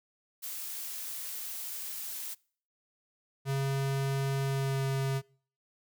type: noise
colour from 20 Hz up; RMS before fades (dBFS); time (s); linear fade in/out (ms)
blue; -39; 0.42-2.35; 20
type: tone with pitch glide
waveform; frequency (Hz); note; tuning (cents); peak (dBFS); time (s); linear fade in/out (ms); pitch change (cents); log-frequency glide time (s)
square; 136.7 to 135.36; C#3 to C#3; -24 to -41; -29; 3.45-5.22; 50; -17; 4.42-4.84
effects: noise-tail reverb RT60 0.5 s tail -25 dB re dry